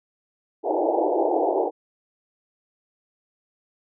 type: band-pass noise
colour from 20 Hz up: pink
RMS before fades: -22 dBFS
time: 0.63-1.71 s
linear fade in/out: 50 ms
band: 310 to 880 Hz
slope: 96 dB/octave
effects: none